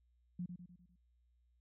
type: tone with echo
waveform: sine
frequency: 177.3 Hz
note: F3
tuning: 26 cents sharp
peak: -38 dBFS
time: 0.39-0.46 s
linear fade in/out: 5 ms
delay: 100 ms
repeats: 5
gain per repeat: -6 dB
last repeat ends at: 0.96 s
effects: added 60 Hz sine -70 dBFS peak until 1.6 s